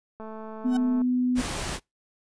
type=click train; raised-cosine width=1 ms; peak=-27 dBFS; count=180; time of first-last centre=0.2-1.017 s; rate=219 Hz
type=tone; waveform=sine; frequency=249.9 Hz; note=B3; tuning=21 cents sharp; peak=-21 dBFS; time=0.64-1.42 s; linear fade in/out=20 ms
type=tone with exponential growth; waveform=35% pulse; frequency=755 Hz; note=F#5; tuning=35 cents sharp; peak=-28 dBFS; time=0.65-0.77 s; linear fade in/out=5 ms; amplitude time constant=25 ms
type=noise; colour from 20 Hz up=pink; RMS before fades=-31 dBFS; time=1.35-1.8 s; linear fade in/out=50 ms
effects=noise-tail reverb RT60 0.2 s tail -26 dB re dry + resampled to 22050 Hz